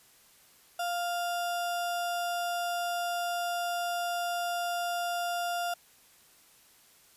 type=tone with sample-and-hold; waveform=sine; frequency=698 Hz; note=F5; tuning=1 cent flat; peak=-29 dBFS; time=0.79-5.74 s; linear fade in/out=5 ms; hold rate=2100 Hz; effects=white hiss -60 dBFS RMS until 7.16 s + resampled to 32000 Hz